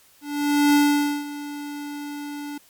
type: tone with ADSR envelope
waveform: square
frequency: 290.6 Hz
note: D4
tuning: 18 cents flat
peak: -14 dBFS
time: 0.21-2.58 s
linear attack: 530 ms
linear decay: 500 ms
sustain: -17 dB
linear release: 5 ms
effects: white hiss -55 dBFS RMS until 2.69 s + MP3 96 kbps